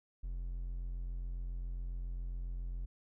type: tone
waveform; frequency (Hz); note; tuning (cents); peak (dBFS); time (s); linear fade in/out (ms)
triangle; 43.65; F1; 0; -35; 0.23-2.86; 10
effects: none

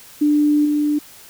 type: tone with level steps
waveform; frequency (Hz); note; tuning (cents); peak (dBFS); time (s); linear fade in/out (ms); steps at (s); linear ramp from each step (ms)
sine; 296.3; D4; +15; -12 / -15; 0.21-0.99; 10; 0.65; 5
effects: white hiss -43 dBFS RMS until 1.29 s

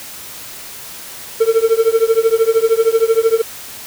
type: tone with tremolo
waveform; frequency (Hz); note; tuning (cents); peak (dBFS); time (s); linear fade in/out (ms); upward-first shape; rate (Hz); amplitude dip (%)
triangle; 451.5; A4; +45; -4; 1.4-3.42; 10; triangle; 13; 100
effects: white hiss -32 dBFS RMS until 3.86 s

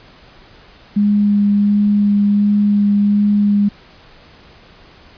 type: tone with vibrato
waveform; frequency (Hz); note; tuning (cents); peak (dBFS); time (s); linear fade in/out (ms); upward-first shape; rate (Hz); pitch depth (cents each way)
sine; 204.9; G#3; -23; -10; 0.96-3.69; 10; sine; 1.4; 10
effects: pink hiss -44 dBFS RMS until 5.17 s + resampled to 11025 Hz

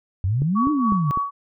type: exponential two-way sweep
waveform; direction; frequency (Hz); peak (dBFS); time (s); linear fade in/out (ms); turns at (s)
sine; up then down; 87.31 to 311.1 to 137.2; -18; 0.24-1.11; 0; 0.71
type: click train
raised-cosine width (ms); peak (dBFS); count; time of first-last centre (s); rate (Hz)
3; -17; 4; 0.42-1.174; 3.98
type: tone with tremolo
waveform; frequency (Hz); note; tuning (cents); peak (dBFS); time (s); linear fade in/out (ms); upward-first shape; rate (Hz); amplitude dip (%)
sine; 1128; C#6; +30; -19; 0.55-1.31; 20; sine; 3.6; 75
effects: none

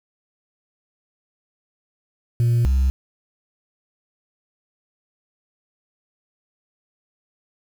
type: tone pair in turn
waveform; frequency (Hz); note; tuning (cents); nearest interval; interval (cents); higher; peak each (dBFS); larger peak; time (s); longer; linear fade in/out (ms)
sine; 118.7 / 65.89; A#2 / C2; +32 / +13; minor seventh; 1019; first; -12; neither; 2.4-2.65 / 2.65-2.9; neither; 0
effects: tanh soft clip ceiling -14 dBFS + 7-bit

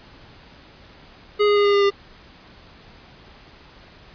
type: tone with pitch steps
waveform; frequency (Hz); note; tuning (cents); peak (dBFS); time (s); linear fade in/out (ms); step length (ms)
square; 415.3 / 412.2 / 409.1 / 406 / 403 / 400; G#4 / G#4 / G#4 / G#4 / G4 / G4; 0 / -13 / -26 / -39 / +48 / +35; -15; 1.39-1.906; 20; 86
effects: pink hiss -47 dBFS RMS until 4.14 s + resampled to 11025 Hz

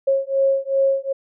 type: beating tone pair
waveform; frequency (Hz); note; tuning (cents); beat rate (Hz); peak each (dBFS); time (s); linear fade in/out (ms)
sine; 542 / 544.6; C#5 / C#5; -39 / -31; 2.6; -19; 0.07-1.13; 10
effects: none

